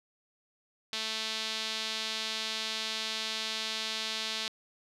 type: tone with band-pass filter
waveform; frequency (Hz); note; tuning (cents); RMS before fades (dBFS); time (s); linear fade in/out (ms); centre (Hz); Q
sawtooth; 220; A3; 0; -35; 0.93-4.48; 0; 3900; 2.2
effects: resampled to 32000 Hz